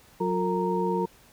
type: tone cluster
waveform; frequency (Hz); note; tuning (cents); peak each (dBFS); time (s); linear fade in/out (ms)
sine; 183.2 / 357.2 / 454.8 / 929; F#3 / F4 / A#4 / A#5; -17 / +39 / -43 / -6; -29; 0.2-1.06; 10
effects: pink hiss -56 dBFS RMS until 1.32 s